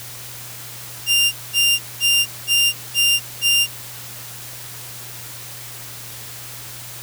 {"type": "tone bursts", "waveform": "sawtooth", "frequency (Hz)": 2794, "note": "F7", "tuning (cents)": 0, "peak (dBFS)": -10, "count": 6, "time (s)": [1.06, 3.67], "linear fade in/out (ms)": 50, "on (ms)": 260, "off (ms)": 210, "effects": ["added 120 Hz sine -41 dBFS peak until 7.02 s", "white hiss -35 dBFS RMS until 7.02 s"]}